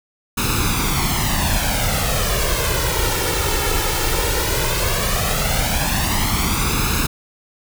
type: noise with flanger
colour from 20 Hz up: pink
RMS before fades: -19 dBFS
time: 0.37-7.07 s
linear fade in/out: 10 ms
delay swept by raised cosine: 0.77 to 2.27 ms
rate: 0.15 Hz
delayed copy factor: +0.7
effects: none